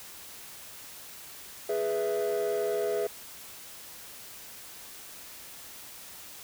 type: chord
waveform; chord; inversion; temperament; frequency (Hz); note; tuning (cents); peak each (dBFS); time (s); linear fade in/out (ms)
triangle; E major; first; equal; 415.3 / 493.9 / 659.3; G#4 / B4 / E5; 0 / 0 / 0; -26 / -30 / -29; 1.69-3.07; 5
effects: tanh soft clip ceiling -21 dBFS + white hiss -46 dBFS RMS until 6.43 s